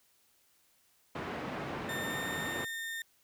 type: band-pass noise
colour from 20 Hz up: pink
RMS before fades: -39 dBFS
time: 1.15-2.65 s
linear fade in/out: 5 ms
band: 150 to 1900 Hz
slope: 12 dB/octave
type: tone with pitch glide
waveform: 35% pulse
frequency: 1810 to 1821.5 Hz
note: A6 to A#6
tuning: +48 to -41 cents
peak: -35 dBFS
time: 1.89-3.02 s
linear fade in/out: 2 ms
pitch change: +11 cents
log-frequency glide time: 2.06-2.19 s
effects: white hiss -69 dBFS RMS until 3.23 s